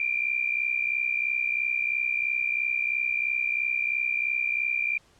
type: tone pair together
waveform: sine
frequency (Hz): 2349 / 2412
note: D7 / D7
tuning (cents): 0 / +46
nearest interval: unison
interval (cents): 46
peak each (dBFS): -27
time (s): 0-4.98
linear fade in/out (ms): 2
effects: pink hiss -60 dBFS RMS until 5.19 s + low-pass 8000 Hz 12 dB/octave

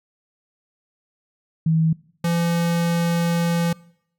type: tone pair in turn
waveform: sine / square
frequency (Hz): 160.9 / 169.89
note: E3 / F3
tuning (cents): -42 / -47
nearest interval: minor second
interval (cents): 95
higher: second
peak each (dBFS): -15 / -19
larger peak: first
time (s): 1.66-1.93 / 2.24-3.73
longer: second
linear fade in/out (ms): 5
effects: noise-tail reverb RT60 0.7 s tail -23 dB re dry

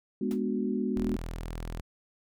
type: chord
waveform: sine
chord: G# half-diminished seventh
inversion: none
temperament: equal with one note detuned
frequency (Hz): 207.7 / 245.9 / 293.7 / 370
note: G#3 / B3 / D4 / F#4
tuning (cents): 0 / -7 / 0 / 0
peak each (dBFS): -31 / -31 / -37 / -34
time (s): 0.21-1.16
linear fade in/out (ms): 5
type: noise with exponential decay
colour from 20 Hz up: pink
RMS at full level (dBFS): -42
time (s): 0.31-0.42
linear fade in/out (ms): 0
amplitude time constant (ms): 22
type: tone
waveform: sawtooth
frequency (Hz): 41.2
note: E1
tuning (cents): 0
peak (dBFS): -31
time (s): 0.96-1.81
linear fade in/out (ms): 10
effects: none

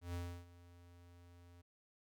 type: tone with ADSR envelope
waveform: square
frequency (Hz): 87.31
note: F2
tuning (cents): 0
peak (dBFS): -40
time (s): 0.01-1.62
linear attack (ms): 130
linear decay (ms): 310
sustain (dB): -19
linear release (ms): 13
effects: none

